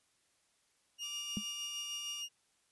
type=tone with tremolo; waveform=30% pulse; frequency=2843 Hz; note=F7; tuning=30 cents sharp; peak=-35 dBFS; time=0.98-2.29 s; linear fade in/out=50 ms; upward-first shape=sine; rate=6.5 Hz; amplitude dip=30%
type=tone; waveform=5% pulse; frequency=1177 Hz; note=D6; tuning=3 cents sharp; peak=-38 dBFS; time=1.01-2.24 s; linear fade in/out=50 ms
type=tone with exponential decay; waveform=sine; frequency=207.7 Hz; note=G#3; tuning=in tune; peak=-29 dBFS; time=1.37-1.44 s; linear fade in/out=0 ms; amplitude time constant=15 ms
effects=white hiss -74 dBFS RMS until 2.71 s + resampled to 24000 Hz